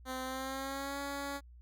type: tone with pitch glide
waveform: 10% pulse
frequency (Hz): 258.9 to 280.7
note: C4 to C#4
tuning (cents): -18 to +22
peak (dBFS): -29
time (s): 0.05-1.41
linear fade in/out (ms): 50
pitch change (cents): +140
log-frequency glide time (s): 0.24-0.99
effects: added 60 Hz sine -52 dBFS peak until 1.61 s